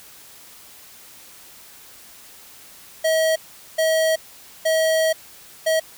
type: tone bursts at uneven times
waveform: square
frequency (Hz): 640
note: D#5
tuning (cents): +49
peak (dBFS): -17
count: 4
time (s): 3.04-3.36 / 3.78-4.16 / 4.65-5.13 / 5.66-5.8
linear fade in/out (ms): 10
effects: white hiss -45 dBFS RMS until 5.97 s